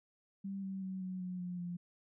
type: tone with pitch steps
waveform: sine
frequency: 195.8 / 192.21 / 188.69 / 185.24 / 181.85 / 178.52 / 175.25 Hz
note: G3 / G3 / F#3 / F#3 / F#3 / F3 / F3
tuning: -2 / -34 / +34 / +2 / -30 / +38 / +6 cents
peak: -38 dBFS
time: 0.44-1.77 s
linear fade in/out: 10 ms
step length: 190 ms
effects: none